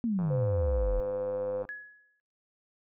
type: exponential sweep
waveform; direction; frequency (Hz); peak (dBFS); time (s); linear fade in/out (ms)
sine; down; 243.1 to 39.4; -26; 0.04-1; 0
type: click train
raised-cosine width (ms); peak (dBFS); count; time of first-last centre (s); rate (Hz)
1; -29; 146; 0.19-1.652; 99.2
type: tone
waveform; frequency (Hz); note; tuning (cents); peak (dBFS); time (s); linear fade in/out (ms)
sine; 511; C5; -41; -30; 0.3-1.63; 10
type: tone with exponential decay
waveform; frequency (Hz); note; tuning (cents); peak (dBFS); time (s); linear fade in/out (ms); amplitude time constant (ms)
sine; 1686; G#6; +26; -34; 1.69-2.2; 0; 110
effects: noise-tail reverb RT60 0.8 s tail -26 dB re dry